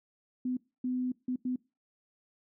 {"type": "tone bursts at uneven times", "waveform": "sine", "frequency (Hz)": 252.4, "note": "B3", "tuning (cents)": 38, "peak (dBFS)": -29, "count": 4, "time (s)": [[0.45, 0.57], [0.84, 1.12], [1.28, 1.36], [1.45, 1.56]], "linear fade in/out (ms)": 5, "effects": ["noise-tail reverb RT60 0.3 s tail -23 dB re dry"]}